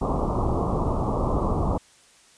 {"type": "low-pass noise", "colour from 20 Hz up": "pink", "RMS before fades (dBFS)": -24, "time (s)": [0.01, 1.78], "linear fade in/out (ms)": 10, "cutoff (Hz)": 1200, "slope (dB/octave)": 96, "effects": ["white hiss -55 dBFS RMS until 2.37 s", "resampled to 22050 Hz"]}